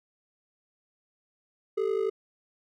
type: ring-modulated tone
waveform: triangle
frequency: 416.1 Hz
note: G#4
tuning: 3 cents sharp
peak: -20 dBFS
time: 1.77-2.1 s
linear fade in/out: 10 ms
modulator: 25.8 Hz
effects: none